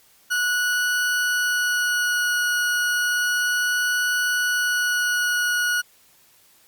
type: tone with vibrato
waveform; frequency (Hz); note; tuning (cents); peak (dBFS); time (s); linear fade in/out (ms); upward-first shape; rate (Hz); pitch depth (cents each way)
40% pulse; 1464; F#6; -19; -19; 0.3-5.82; 20; sine; 0.32; 9
effects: white hiss -56 dBFS RMS until 6.67 s + Opus 48 kbps